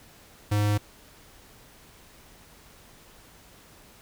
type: tone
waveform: square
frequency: 103.83 Hz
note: G#2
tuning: in tune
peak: -22 dBFS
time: 0.51-0.78 s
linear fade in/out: 10 ms
effects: pink hiss -53 dBFS RMS until 4.01 s